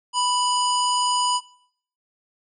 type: harmonic tone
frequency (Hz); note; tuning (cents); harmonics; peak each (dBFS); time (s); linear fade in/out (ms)
987.8; B5; 0; 1 / 3 / 5 / 7 / 9; -21 / -26 / -28 / -29 / -31; 0.13-1.41; 50
effects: noise-tail reverb RT60 0.6 s tail -18 dB re dry